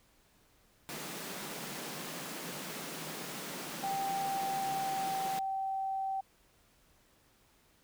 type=high-pass noise; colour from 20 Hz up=pink; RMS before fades=-42 dBFS; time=0.89-5.39 s; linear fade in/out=0 ms; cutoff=140 Hz; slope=96 dB/octave
type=tone with pitch glide; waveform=sine; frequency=784 to 773.2 Hz; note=G5 to G5; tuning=0 to -24 cents; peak=-32 dBFS; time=3.83-6.21 s; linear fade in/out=10 ms; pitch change=-24 cents; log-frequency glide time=4.2-5.18 s
effects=pink hiss -67 dBFS RMS until 7.83 s